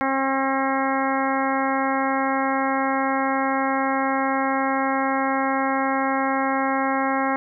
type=harmonic tone; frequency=268.8 Hz; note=C4; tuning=47 cents sharp; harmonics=1 / 2 / 3 / 4 / 5 / 6 / 7 / 8; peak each=-25 / -28 / -25 / -27 / -30 / -32 / -32 / -33 dBFS; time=0.01-7.36 s; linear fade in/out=0 ms; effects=none